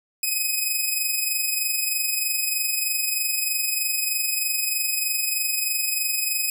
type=tone with amplitude modulation; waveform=5% pulse; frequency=2526 Hz; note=D#7; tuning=26 cents sharp; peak=-11 dBFS; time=0.23-6.5 s; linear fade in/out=2 ms; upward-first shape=sine; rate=23.2 Hz; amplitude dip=45%; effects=none